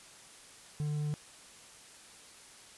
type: tone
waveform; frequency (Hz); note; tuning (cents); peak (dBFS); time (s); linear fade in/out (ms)
triangle; 149.1; D3; +27; -29; 0.8-1.14; 0
effects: white hiss -54 dBFS RMS until 2.77 s + resampled to 24000 Hz